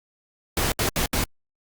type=noise bursts at uneven times; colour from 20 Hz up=pink; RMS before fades=-23 dBFS; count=4; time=0.57-0.72 / 0.79-0.89 / 0.96-1.06 / 1.13-1.24 s; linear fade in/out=2 ms; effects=Opus 48 kbps